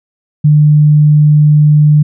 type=tone; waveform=sine; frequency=150 Hz; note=D3; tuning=37 cents sharp; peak=-3 dBFS; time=0.44-2.03 s; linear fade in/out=10 ms; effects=none